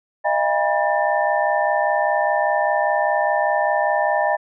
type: tone cluster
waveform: sine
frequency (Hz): 615 / 680 / 807 / 966 / 1784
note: D#5 / F5 / G#5 / B5 / A6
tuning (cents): -20 / -46 / -50 / -39 / +23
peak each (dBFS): -21 / -24 / -21 / -25 / -25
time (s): 0.24-4.37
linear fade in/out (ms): 20
effects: none